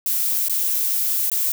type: noise with dropouts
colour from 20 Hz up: violet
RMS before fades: -21 dBFS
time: 0.06-1.52 s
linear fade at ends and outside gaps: 1 ms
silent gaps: 0.484-0.496 / 1.3-1.317 s
effects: none